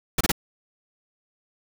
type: noise bursts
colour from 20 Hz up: pink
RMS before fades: -21 dBFS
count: 3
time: 0.18-0.318 s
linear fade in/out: 5 ms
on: 28 ms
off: 27 ms
effects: none